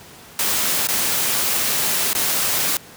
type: noise with dropouts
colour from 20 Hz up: white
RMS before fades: -20 dBFS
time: 0.39-2.77 s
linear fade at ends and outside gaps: 2 ms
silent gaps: 0.872-0.886 / 2.132-2.15 s
effects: pink hiss -42 dBFS RMS until 2.96 s + high-pass 100 Hz 12 dB/octave